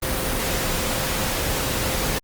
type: tone in noise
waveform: sine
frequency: 523.3 Hz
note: C5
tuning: in tune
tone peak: -34 dBFS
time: 0.02-2.19 s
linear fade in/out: 10 ms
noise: pink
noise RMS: -24 dBFS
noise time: 0.02-2.19 s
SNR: -13 dB
effects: Opus 32 kbps